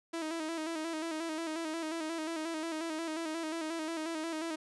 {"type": "tone with vibrato", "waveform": "sawtooth", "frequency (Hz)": 322.2, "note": "E4", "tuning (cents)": -39, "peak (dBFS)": -31, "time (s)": [0.13, 4.56], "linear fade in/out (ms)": 10, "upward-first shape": "square", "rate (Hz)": 5.6, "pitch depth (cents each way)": 53, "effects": ["resampled to 24000 Hz"]}